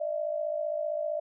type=tone pair together; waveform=sine; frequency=601.6 / 657 Hz; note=D5 / E5; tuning=+42 / -6 cents; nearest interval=major second; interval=152 cents; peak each=-30 / -33 dBFS; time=0-1.2 s; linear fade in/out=10 ms; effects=none